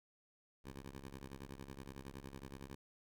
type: ring-modulated tone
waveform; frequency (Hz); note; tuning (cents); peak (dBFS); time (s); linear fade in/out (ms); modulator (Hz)
10% pulse; 68; C#2; -33; -38; 0.64-2.75; 5; 28.6
effects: none